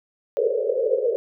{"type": "band-pass noise", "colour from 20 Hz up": "pink", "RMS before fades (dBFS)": -22, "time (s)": [0.37, 1.16], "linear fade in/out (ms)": 0, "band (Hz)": [420, 550], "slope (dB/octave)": 96, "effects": []}